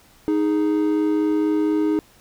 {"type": "tone pair together", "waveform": "triangle", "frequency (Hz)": [311.1, 415.3], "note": ["D#4", "G#4"], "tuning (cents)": [0, 0], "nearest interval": "perfect fourth", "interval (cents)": 500, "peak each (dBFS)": [-16, -22], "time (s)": [0.28, 1.99], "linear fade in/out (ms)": 0, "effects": ["pink hiss -53 dBFS RMS until 2.2 s"]}